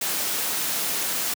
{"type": "noise", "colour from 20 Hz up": "white", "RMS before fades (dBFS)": -26, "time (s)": [0.01, 1.34], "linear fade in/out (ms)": 5, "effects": ["high-pass 150 Hz 12 dB/octave"]}